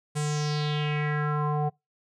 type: tone with low-pass filter sweep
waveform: square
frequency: 149.3 Hz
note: D3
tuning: 29 cents sharp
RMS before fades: -27 dBFS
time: 0.15-1.7 s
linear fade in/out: 20 ms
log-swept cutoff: 8900 to 720 Hz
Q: 4
effects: noise-tail reverb RT60 0.2 s tail -25 dB re dry